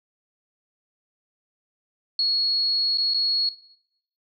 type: tone with dropouts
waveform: sine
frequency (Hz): 4334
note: C#8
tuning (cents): -40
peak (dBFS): -19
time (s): 2.19-3.49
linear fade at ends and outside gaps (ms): 2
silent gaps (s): 2.974-2.982 / 3.137-3.144
effects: noise-tail reverb RT60 0.7 s tail -18 dB re dry